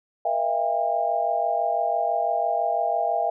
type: tone cluster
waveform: sine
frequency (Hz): 477 / 638 / 684 / 804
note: A#4 / D#5 / F5 / G5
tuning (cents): +40 / +43 / -36 / +44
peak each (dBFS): -33 / -27 / -24 / -26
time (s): 0.25-3.3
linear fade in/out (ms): 5
effects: none